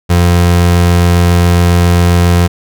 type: tone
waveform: 30% pulse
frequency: 87.31 Hz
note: F2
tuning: in tune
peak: -3 dBFS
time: 0.09-2.48 s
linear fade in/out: 20 ms
effects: none